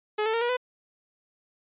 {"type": "tone with pitch steps", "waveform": "sawtooth", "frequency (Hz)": [424.5, 442.3, 460.8, 480.1, 500.2], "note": ["G#4", "A4", "A#4", "B4", "B4"], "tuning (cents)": [38, 9, -20, -49, 22], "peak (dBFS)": -20, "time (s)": [0.18, 0.57], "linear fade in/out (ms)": 10, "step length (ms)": 78, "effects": ["resampled to 8000 Hz"]}